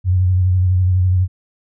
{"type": "tone with vibrato", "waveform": "sine", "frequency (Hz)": 91.7, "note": "F#2", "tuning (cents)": -15, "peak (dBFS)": -11, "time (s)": [0.04, 1.28], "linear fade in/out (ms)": 50, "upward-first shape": "sine", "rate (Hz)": 12, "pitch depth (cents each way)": 40, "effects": []}